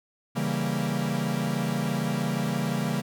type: chord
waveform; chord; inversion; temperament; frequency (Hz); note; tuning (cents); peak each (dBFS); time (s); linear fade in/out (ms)
45% pulse; C# diminished seventh; none; equal; 138.59 / 164.81 / 196 / 233.1; C#3 / E3 / G3 / Bb3; 0 / 0 / 0 / 0; -31; 0.35-3.02; 20
effects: none